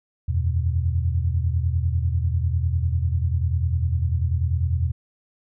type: chord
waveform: sine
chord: E suspended second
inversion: none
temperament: equal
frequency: 82.41 / 92.5 / 123.47 Hz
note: E2 / F#2 / B2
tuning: 0 / 0 / 0 cents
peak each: -21 / -26 / -26 dBFS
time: 0.28-4.92 s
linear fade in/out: 10 ms
effects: none